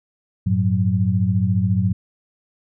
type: tone cluster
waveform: sine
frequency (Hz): 96.2 / 110.5 / 184.7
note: G2 / A2 / F#3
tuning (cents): -32 / +8 / -3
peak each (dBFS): -20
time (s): 0.46-1.93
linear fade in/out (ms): 10
effects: none